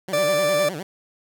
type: tone with vibrato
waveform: 15% pulse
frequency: 167.7 Hz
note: E3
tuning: 30 cents sharp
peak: -23 dBFS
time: 0.08-0.83 s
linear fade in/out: 5 ms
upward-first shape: sine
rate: 9.8 Hz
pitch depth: 260 cents each way
type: tone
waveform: 40% pulse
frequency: 587.3 Hz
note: D5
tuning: in tune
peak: -17 dBFS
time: 0.13-0.69 s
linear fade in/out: 5 ms
effects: none